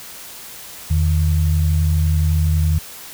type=tone pair together; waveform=sine; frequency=81.55 / 153.5 Hz; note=E2 / D#3; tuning=-18 / -23 cents; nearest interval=major seventh; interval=1095 cents; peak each=-14 / -20 dBFS; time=0.9-2.79 s; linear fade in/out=10 ms; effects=white hiss -36 dBFS RMS until 3.13 s